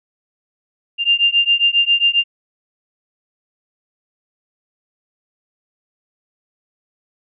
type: beating tone pair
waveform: sine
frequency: 2792 / 2799.4 Hz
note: F7 / F7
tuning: -1 / +3 cents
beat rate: 7.4 Hz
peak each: -15 dBFS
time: 0.98-2.24 s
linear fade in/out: 50 ms
effects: none

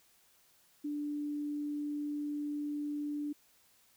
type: tone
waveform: sine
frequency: 293.7 Hz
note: D4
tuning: in tune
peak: -34 dBFS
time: 0.84-3.33 s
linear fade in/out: 10 ms
effects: white hiss -67 dBFS RMS until 3.96 s

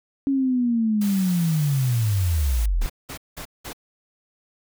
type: linear sweep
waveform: sine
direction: down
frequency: 278 to 32.7 Hz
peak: -18 dBFS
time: 0.27-2.86 s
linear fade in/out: 0 ms
type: noise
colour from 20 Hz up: white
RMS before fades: -36 dBFS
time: 1.01-2.66 s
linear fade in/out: 5 ms
type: noise bursts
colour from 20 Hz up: pink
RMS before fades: -35 dBFS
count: 4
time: 2.81-3.732 s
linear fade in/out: 10 ms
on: 88 ms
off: 190 ms
effects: none

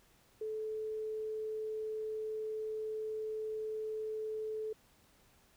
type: tone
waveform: sine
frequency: 434.3 Hz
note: A4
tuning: 23 cents flat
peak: -36 dBFS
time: 0.41-4.73 s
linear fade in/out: 5 ms
effects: pink hiss -67 dBFS RMS until 5.56 s

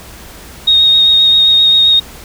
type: tone with vibrato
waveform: sine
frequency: 3729 Hz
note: A#7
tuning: in tune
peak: -5 dBFS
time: 0.67-2 s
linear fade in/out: 10 ms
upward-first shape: sine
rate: 7.6 Hz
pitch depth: 14 cents each way
effects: added 61 Hz sine -38 dBFS peak until 2.24 s + pink hiss -34 dBFS RMS until 2.24 s

